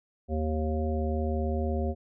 harmonic tone with a mistuned harmonic, 77.78 Hz, D#2, in tune, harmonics 1 / 3 / 5 / 7 / 9, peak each -28 / -33 / -35 / -36 / -38 dBFS, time 0.28-1.95 s, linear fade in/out 50 ms, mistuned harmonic 1, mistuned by -19 cents, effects none

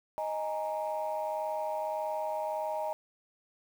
sine chord, D# suspended fourth, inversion none, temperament equal, 622.3 / 830.6 / 932.3 Hz, D#5 / G#5 / A#5, 0 / 0 / 0 cents, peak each -33 / -36 / -36 dBFS, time 0.18-2.93 s, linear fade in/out 0 ms, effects tanh soft clip ceiling -24 dBFS + 9-bit

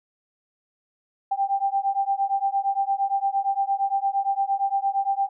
sine beating tone pair, 784 / 792.7 Hz, G5 / G5, 0 / +19 cents, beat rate 8.7 Hz, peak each -24 dBFS, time 1.31-5.29 s, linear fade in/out 10 ms, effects none

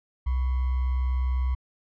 sine tone with sample-and-hold, 64 Hz, C2, 38 cents flat, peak -22 dBFS, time 0.26-1.55 s, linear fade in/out 10 ms, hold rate 1050 Hz, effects low-pass 2000 Hz 12 dB/octave

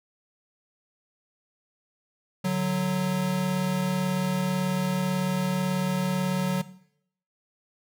square tone pair together, 146.83 / 184.99 Hz, D3 / F#3, 0 / 0 cents, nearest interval major third, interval 400 cents, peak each -31 / -25 dBFS, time 2.44-6.62 s, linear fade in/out 10 ms, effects noise-tail reverb RT60 0.7 s tail -17 dB re dry

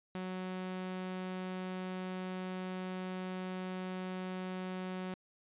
sawtooth tone, 185 Hz, F#3, in tune, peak -34 dBFS, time 0.15-5.14 s, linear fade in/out 0 ms, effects resampled to 8000 Hz

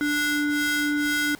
35% pulse ring-modulated tone, 587.3 Hz, D5, in tune, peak -17 dBFS, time 0.01-1.35 s, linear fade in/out 0 ms, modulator 882 Hz, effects pink hiss -48 dBFS RMS until 1.39 s

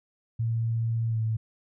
sine tone with pitch glide, 114.4 to 111.08 Hz, A#2 to A2, -32 to +17 cents, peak -24 dBFS, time 0.39-1.37 s, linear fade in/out 10 ms, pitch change -51 cents, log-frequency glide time 1.08-1.19 s, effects none

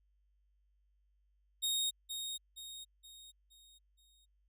sawtooth tone with echo, 3729 Hz, A#7, in tune, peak -29 dBFS, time 1.62-1.91 s, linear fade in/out 20 ms, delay 470 ms, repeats 5, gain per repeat -7 dB, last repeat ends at 4.26 s, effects added 50 Hz sine -70 dBFS peak until 4.48 s

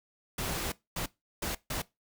pink noise bursts at uneven times, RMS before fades -34 dBFS, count 4, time 0.38-0.72 / 0.96-1.06 / 1.42-1.55 / 1.7-1.82 s, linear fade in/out 5 ms, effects noise-tail reverb RT60 0.2 s tail -20 dB re dry

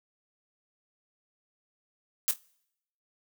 blue noise with echo, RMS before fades -25 dBFS, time 2.28-2.31 s, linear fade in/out 0 ms, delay 25 ms, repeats 3, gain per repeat -12 dB, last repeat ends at 2.385 s, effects noise-tail reverb RT60 0.8 s tail -26 dB re dry

